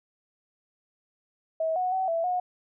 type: tone with pitch steps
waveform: sine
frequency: 644 / 734 / 756 / 664 / 725 Hz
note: E5 / F#5 / F#5 / E5 / F#5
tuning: -41 / -14 / +37 / +12 / -35 cents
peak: -24 dBFS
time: 1.6-2.4 s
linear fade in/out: 5 ms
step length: 160 ms
effects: none